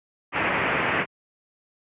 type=low-pass noise; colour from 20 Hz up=white; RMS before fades=-24 dBFS; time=0.32-1.06 s; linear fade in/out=50 ms; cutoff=2600 Hz; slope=48 dB/octave; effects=high-pass 100 Hz 12 dB/octave + resampled to 8000 Hz